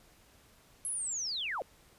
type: linear sweep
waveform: sine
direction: down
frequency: 11000 to 440 Hz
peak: -33 dBFS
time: 0.85-1.62 s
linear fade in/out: 0 ms
effects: pink hiss -62 dBFS RMS until 1.98 s + resampled to 32000 Hz